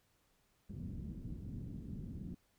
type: low-pass noise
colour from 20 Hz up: white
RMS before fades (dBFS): -45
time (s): 0.69-2.35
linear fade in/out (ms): 10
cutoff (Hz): 230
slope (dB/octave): 24
effects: pink hiss -75 dBFS RMS until 2.58 s